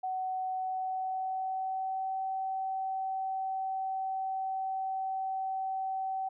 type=tone with pitch glide; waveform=sine; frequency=750 to 764.9 Hz; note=F#5 to G5; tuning=+23 to -43 cents; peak=-31 dBFS; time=0.03-6.29 s; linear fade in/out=10 ms; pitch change=+34 cents; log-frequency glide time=0.54-2.19 s; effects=none